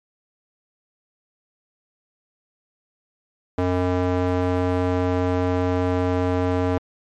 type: tone with band-pass filter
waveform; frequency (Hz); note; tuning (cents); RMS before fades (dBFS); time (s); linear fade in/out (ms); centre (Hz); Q
square; 90.5; F#2; -38; -21; 3.58-6.78; 5; 500; 0.79
effects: MP3 64 kbps